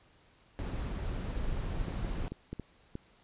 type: noise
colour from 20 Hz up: brown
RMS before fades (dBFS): -35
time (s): 0.59-2.28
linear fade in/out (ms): 0
type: clicks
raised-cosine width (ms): 3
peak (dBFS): -25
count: 6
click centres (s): 1.883 / 2.047 / 2.32 / 2.53 / 2.597 / 2.954
effects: pink hiss -64 dBFS RMS until 3.23 s + resampled to 8000 Hz